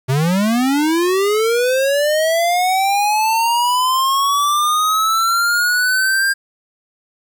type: linear sweep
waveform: square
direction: up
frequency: 125.2 to 1607 Hz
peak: -14 dBFS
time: 0.08-6.34 s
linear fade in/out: 20 ms
effects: 9-bit